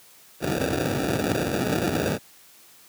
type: noise with sample-and-hold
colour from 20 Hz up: white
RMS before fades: -24 dBFS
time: 0.4-2.19 s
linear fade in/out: 50 ms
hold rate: 1050 Hz
effects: white hiss -52 dBFS RMS until 2.88 s + high-pass 100 Hz 12 dB/octave